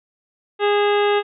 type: harmonic tone with a mistuned harmonic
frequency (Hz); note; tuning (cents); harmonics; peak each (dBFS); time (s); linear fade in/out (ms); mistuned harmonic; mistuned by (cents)
410.9; G#4; -18; 1 / 2 / 3 / 4 / 5 / 6 / 7 / 8 / 9; -16 / -22 / -26 / -28 / -30 / -32 / -33 / -34 / -35; 0.59-1.23; 50; 6; +99
effects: none